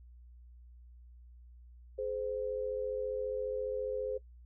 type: tone pair together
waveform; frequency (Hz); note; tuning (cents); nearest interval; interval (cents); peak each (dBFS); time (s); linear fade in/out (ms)
sine; 421.6 / 516.3; G#4 / C5; +26 / -23; major third; 351; -37 / -35; 1.98-4.18; 10
effects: noise-tail reverb RT60 0.1 s tail -21 dB re dry + added 60 Hz sine -52 dBFS peak until 4.45 s